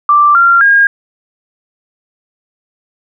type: tone with pitch steps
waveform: sine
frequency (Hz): 1175 / 1381.3 / 1623.7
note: D6 / F6 / G#6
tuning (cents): +1 / -19 / -40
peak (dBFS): -4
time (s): 0.09-0.87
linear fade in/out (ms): 2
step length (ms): 260
effects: none